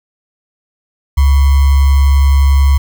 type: tone with sample-and-hold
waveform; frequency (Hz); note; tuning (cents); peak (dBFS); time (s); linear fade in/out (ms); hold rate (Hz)
sine; 69.3; C#2; 0; -5; 1.17-2.78; 10; 1050
effects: none